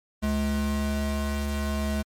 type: tone pair together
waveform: square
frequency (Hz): 71.1 / 212.9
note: C#2 / G#3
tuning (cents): +45 / +43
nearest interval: octave + perfect fifth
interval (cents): 1898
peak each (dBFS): -28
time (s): 0.22-2.03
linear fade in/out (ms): 20
effects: MP3 64 kbps